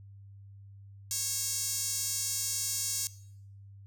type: tone with high-pass filter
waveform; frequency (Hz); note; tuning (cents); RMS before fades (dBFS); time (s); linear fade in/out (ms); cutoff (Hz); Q
sawtooth; 547; C#5; -23; -33; 1.11-3.07; 0; 6700; 2.1
effects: noise-tail reverb RT60 0.7 s tail -19 dB re dry + added 99 Hz sine -48 dBFS peak until 3.86 s